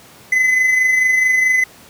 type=tone with amplitude modulation; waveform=triangle; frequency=2026 Hz; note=B6; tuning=44 cents sharp; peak=-8 dBFS; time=0.32-1.64 s; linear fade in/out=5 ms; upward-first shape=sine; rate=24.6 Hz; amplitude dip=40%; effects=pink hiss -43 dBFS RMS until 1.89 s + high-pass 100 Hz 12 dB/octave